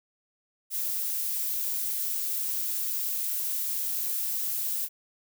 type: noise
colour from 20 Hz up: violet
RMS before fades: -30 dBFS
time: 0.7-4.89 s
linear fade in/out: 50 ms
effects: none